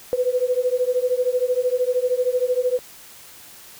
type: beating tone pair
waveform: sine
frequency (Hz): 493.9 / 506.9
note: B4 / B4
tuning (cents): 0 / +45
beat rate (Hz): 13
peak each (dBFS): -21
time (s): 0.13-2.79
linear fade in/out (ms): 0
effects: white hiss -44 dBFS RMS until 3.79 s